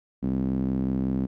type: tone with band-pass filter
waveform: sawtooth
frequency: 65.41 Hz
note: C2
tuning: in tune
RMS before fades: -26 dBFS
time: 0.22-1.27 s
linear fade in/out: 20 ms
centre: 230 Hz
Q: 3.7
effects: none